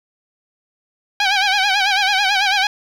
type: tone with vibrato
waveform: 10% pulse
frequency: 791 Hz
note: G5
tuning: 15 cents sharp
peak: -5 dBFS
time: 1.2-2.67 s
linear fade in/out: 2 ms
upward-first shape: sine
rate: 9.1 Hz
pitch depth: 93 cents each way
effects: low-pass 5000 Hz 12 dB/octave + 7-bit